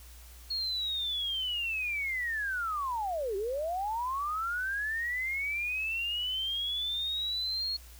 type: linear two-way sweep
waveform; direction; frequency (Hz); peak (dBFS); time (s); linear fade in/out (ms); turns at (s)
sine; down then up; 4332 to 376.5 to 4332; -30; 0.5-7.77; 10; 3.36
effects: added 60 Hz sine -49 dBFS peak until 7.99 s + white hiss -55 dBFS RMS until 7.99 s